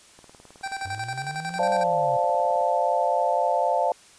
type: click train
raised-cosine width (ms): 1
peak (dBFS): -34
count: 47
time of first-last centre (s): 0.19-2.611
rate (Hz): 19
type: tone with tremolo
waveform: 25% pulse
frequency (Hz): 780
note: G5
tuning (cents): -9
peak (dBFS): -24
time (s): 0.63-1.84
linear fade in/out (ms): 10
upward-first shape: square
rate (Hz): 11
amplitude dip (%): 65
type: linear two-way sweep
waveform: triangle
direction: up then down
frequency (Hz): 92.5 to 196 to 128.7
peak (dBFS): -33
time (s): 0.85-2.17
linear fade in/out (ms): 5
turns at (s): 1.72
type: chord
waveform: sine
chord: D minor seventh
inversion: third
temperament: equal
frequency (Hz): 523.3 / 587.3 / 698.5 / 880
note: C5 / D5 / F5 / A5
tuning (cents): 0 / 0 / 0 / 0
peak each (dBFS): -27 / -26 / -24 / -25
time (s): 1.59-3.92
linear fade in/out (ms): 2
effects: white hiss -52 dBFS RMS until 4.18 s + resampled to 22050 Hz